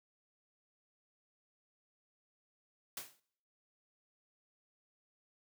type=noise with exponential decay; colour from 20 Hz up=white; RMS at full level=-40 dBFS; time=2.97-3.2 s; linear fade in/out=2 ms; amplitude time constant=50 ms; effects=noise-tail reverb RT60 0.7 s tail -24 dB re dry + high-pass 100 Hz 12 dB/octave